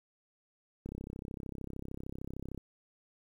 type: click train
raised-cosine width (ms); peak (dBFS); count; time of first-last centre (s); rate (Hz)
3; -28; 58; 0.86-2.577; 33.2
effects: 10-bit